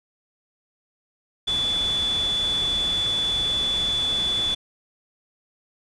sine tone in noise, 3460 Hz, A7, 30 cents flat, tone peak -21 dBFS, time 1.47-4.55 s, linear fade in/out 10 ms, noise pink, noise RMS -34 dBFS, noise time 1.47-4.55 s, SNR +10 dB, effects resampled to 22050 Hz

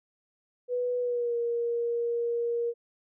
sine tone with pitch glide, 492.4 to 471 Hz, B4 to A#4, -5 to +18 cents, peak -26 dBFS, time 0.68-2.74 s, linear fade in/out 50 ms, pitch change -77 cents, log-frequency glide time 1-1.36 s, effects none

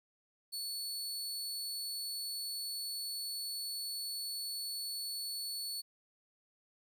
sawtooth tone, 4430 Hz, C#8, 2 cents flat, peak -35 dBFS, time 0.52-5.82 s, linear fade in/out 20 ms, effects 12-bit

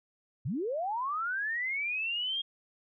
sine linear sweep, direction up, 99.1 to 3267 Hz, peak -30 dBFS, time 0.45-2.42 s, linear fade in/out 10 ms, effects none

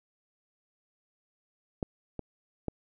clicks, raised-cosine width 2 ms, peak -17 / -22 / -18 dBFS, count 3, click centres 1.828 / 2.193 / 2.683 s, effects none

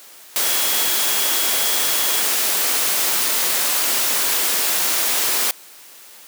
sine tone in noise, 3322 Hz, G#7, in tune, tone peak -28 dBFS, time 0.43-2.21 s, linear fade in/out 0 ms, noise white, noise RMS -19 dBFS, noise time 0.36-5.51 s, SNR -12 dB, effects white hiss -43 dBFS RMS until 6.27 s + high-pass 300 Hz 12 dB/octave

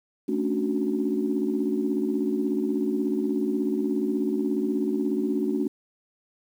sine chord, D major seventh, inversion second, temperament equal with one note detuned, 219.1 / 277.2 / 293.7 / 370 Hz, A3 / C#4 / D4 / F#4, -7 / 0 / 0 / 0 cents, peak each -28 dBFS, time 0.28-5.68 s, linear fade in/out 10 ms, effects tanh soft clip ceiling -13 dBFS + 9-bit

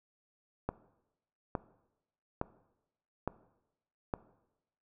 click train, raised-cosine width 1 ms, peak -18 dBFS, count 5, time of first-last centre 0.69-4.138 s, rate 1.16 Hz, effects noise-tail reverb RT60 0.9 s tail -18 dB re dry

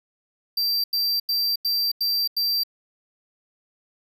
square tone bursts, 4699 Hz, D8, in tune, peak -21 dBFS, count 6, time 0.57-2.635 s, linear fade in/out 5 ms, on 270 ms, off 89 ms, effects none

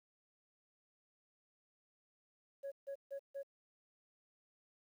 sine tone bursts, 554.4 Hz, C#5, in tune, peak -39 dBFS, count 4, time 2.63-3.432 s, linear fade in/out 20 ms, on 88 ms, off 150 ms, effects tanh soft clip ceiling -39 dBFS + 12-bit

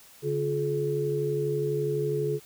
sine tone cluster, 143.3 / 354.3 / 426.4 Hz, D3 / F4 / G#4, -42 / +25 / +46 cents, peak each -30 / -33 / -27 dBFS, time 0.22-2.4 s, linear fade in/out 50 ms, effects white hiss -53 dBFS RMS until 2.45 s

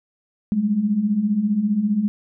sine beating tone pair, 196.5 / 211.5 Hz, G3 / G#3, +4 / +32 cents, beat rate 15 Hz, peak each -24 / -18 dBFS, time 0.52-2.08 s, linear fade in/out 0 ms, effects none

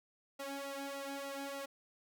sawtooth tone with flanger, 277.2 Hz, C#4, in tune, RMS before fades -43 dBFS, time 0.39-1.66 s, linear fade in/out 10 ms, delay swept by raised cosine 1.5 to 2.39 ms, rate 3.4 Hz, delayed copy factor +0.9, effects none

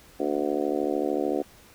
harmonic tone with a mistuned harmonic, 73.42 Hz, D2, in tune, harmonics 3 / 4 / 5 / 6 / 7 / 8 / 9 / 10, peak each -38 / -29 / -29 / -32 / -31 / -38 / -35 / -36 dBFS, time 0.19-1.43 s, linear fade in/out 20 ms, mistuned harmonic 3, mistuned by +52 cents, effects pink hiss -53 dBFS RMS until 1.74 s

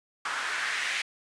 white noise with band-pass filter sweep, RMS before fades -31 dBFS, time 0.25-1.02 s, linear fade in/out 5 ms, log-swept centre 1300 to 2200 Hz, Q 2.4, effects resampled to 22050 Hz

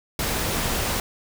pink noise, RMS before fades -25 dBFS, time 0.19-1 s, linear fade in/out 2 ms, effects none

